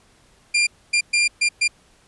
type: tone bursts at uneven times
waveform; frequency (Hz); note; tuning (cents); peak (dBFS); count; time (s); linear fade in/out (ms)
sawtooth; 2393; D7; +32; -12; 5; 0.54-0.67 / 0.93-1.01 / 1.13-1.28 / 1.41-1.49 / 1.61-1.68; 10
effects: pink hiss -56 dBFS RMS until 2.07 s + resampled to 24000 Hz